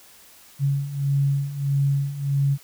sine beating tone pair, 138.59 / 140.19 Hz, C#3 / C#3, 0 / +20 cents, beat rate 1.6 Hz, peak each -25 / -21 dBFS, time 0.59-2.58 s, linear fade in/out 50 ms, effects white hiss -50 dBFS RMS until 2.63 s

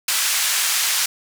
white band-pass noise, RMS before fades -20 dBFS, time 0.08-1.06 s, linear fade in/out 5 ms, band 1300 to 9700 Hz, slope 12 dB/octave, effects none

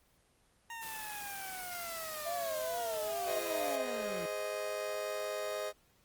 20% pulse linear sweep, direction down, 932.3 to 164.81 Hz, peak -37 dBFS, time 0.7-4.26 s, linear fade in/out 2 ms
white noise, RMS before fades -45 dBFS, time 0.81-3.77 s, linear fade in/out 20 ms
sine tone with vibrato, 659.3 Hz, E5, in tune, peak -35 dBFS, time 2.25-3.88 s, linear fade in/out 20 ms, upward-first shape triangle, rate 2.3 Hz, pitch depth 120 cents each way
40% pulse chord, Ab major, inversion none, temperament just, 415.3 / 519.1 / 623 Hz, Ab4 / C5 / Eb5, 0 / -14 / +2 cents, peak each -42 / -41 / -37 dBFS, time 3.25-5.73 s, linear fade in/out 50 ms
effects pink hiss -69 dBFS RMS until 6.04 s + Opus 24 kbps

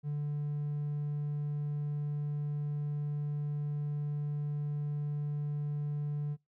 triangle tone, 146.83 Hz, D3, in tune, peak -29 dBFS, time 0.03-6.37 s, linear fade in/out 50 ms, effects noise-tail reverb RT60 0.2 s tail -26 dB re dry + tanh soft clip ceiling -26 dBFS

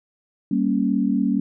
sine chord, G diminished, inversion none, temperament equal, 196 / 233.1 / 277.2 Hz, G3 / Bb3 / Db4, 0 / 0 / 0 cents, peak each -22 dBFS, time 0.51-1.4 s, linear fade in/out 5 ms, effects none

